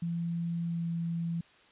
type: tone with pitch glide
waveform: sine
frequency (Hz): 169.4 to 168.04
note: E3 to E3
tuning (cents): +48 to +34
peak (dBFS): -30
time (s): 0.02-1.41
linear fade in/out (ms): 5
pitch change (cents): -14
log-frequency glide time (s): 0.65-0.87
effects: white hiss -60 dBFS RMS until 1.71 s + resampled to 8000 Hz